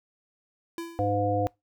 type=tone with exponential decay; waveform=square; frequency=335.6 Hz; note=E4; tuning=31 cents sharp; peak=-31 dBFS; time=0.78-1.24 s; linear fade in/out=1 ms; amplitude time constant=100 ms
type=harmonic tone; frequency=102 Hz; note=G#2; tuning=31 cents flat; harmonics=1 / 3 / 5 / 7; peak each=-29 / -31 / -28 / -28 dBFS; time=0.99-1.47 s; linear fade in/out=0 ms
effects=noise-tail reverb RT60 0.2 s tail -24 dB re dry